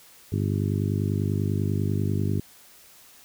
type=harmonic tone; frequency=50.1 Hz; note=G1; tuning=38 cents sharp; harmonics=2 / 3 / 4 / 5 / 6 / 7 / 8; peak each=-25 / -29 / -31 / -33 / -35 / -36 / -37 dBFS; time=0.32-2.4 s; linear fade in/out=5 ms; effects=white hiss -52 dBFS RMS until 3.24 s